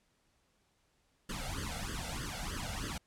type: noise with flanger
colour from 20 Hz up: pink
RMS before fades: -39 dBFS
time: 1.29-2.98 s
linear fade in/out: 5 ms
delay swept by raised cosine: 0.62 to 1.46 ms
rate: 3.2 Hz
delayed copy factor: +0.95
effects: pink hiss -74 dBFS RMS until 3.06 s + low-pass 10000 Hz 12 dB/octave